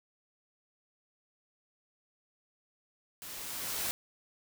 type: noise with level ramp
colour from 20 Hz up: white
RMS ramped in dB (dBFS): -45 to -33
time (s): 3.22-3.91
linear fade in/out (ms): 0
effects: none